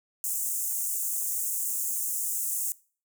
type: high-pass noise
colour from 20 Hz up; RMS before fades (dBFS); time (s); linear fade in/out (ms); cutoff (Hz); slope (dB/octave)
pink; -30; 0.24-2.72; 0; 6900; 48
effects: noise-tail reverb RT60 0.4 s tail -21 dB re dry